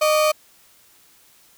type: tone pair together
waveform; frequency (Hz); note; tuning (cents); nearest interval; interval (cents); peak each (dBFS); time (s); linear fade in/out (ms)
35% pulse; 614 / 1149.4; D#5 / D6; -23 / -38; major seventh; 1085; -14 / -23; 0.01-0.32; 10
effects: white hiss -54 dBFS RMS until 1.57 s